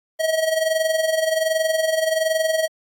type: tone with amplitude modulation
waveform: square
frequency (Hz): 639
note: D#5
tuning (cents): +46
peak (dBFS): -16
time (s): 0.19-2.68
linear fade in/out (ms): 20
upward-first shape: sine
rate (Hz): 21.3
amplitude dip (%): 65
effects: AAC 64 kbps

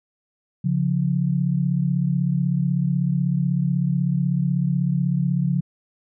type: tone pair together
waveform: sine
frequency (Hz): 140 / 176.14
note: C#3 / F3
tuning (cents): +18 / +15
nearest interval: major third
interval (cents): 397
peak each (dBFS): -21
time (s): 0.64-5.61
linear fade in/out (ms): 10
effects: none

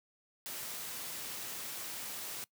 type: noise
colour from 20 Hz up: white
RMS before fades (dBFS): -42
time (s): 0.46-2.44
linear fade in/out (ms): 0
effects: noise-tail reverb RT60 0.1 s tail -22 dB re dry + high-pass 100 Hz 12 dB/octave

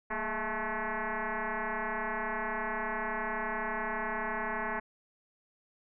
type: tone with frequency modulation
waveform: sine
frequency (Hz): 418.1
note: G#4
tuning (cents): +12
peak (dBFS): -31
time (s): 0.1-4.8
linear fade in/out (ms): 10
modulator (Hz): 217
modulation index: 7.4
effects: none

